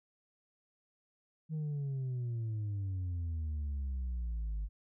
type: exponential sweep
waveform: sine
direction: down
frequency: 159.3 to 49.94 Hz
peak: -31 dBFS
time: 1.49-4.69 s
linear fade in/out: 50 ms
effects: tanh soft clip ceiling -33 dBFS